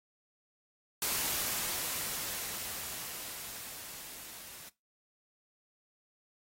white noise with level ramp, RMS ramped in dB -32 to -49 dBFS, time 1.02-4.69 s, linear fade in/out 2 ms, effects noise-tail reverb RT60 0.2 s tail -18 dB re dry + AAC 48 kbps

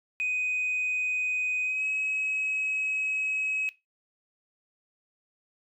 sine tone with pitch glide, 2500 to 2555 Hz, D#7 to D#7, +8 to +45 cents, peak -25 dBFS, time 0.2-3.69 s, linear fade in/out 0 ms, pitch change +37 cents, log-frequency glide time 1.63-1.85 s, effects noise-tail reverb RT60 0.2 s tail -18 dB re dry + tanh soft clip ceiling -23 dBFS

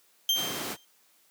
35% pulse tone with exponential decay, 3160 Hz, G7, 13 cents sharp, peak -19 dBFS, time 0.29-0.85 s, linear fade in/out 2 ms, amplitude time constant 120 ms
pink noise, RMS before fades -34 dBFS, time 0.34-0.77 s, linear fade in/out 50 ms
effects white hiss -64 dBFS RMS until 1.3 s + high-pass 200 Hz 12 dB/octave

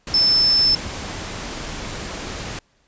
sine tone in noise, 5274 Hz, E8, in tune, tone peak -13 dBFS, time 0.14-0.75 s, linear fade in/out 2 ms, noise pink, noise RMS -30 dBFS, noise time 0.07-2.59 s, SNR +14 dB, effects pink hiss -62 dBFS RMS until 2.87 s + resampled to 16000 Hz

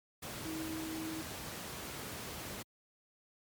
sine tone in noise, 319.3 Hz, D#4, 45 cents sharp, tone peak -39 dBFS, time 0.45-1.22 s, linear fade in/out 10 ms, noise pink, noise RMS -43 dBFS, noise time 0.22-2.63 s, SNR +1 dB, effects high-pass 80 Hz 12 dB/octave + MP3 96 kbps

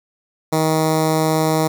10% pulse tone with notch filter, 157.9 Hz, D#3, 26 cents sharp, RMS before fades -17 dBFS, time 0.52-1.68 s, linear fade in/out 10 ms, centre 2700 Hz, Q 1.2, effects none

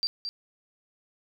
sine tone with echo, 4699 Hz, D8, in tune, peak -24 dBFS, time 0.03-0.07 s, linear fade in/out 0 ms, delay 220 ms, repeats 1, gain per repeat -7 dB, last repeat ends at 0.29 s, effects 11-bit

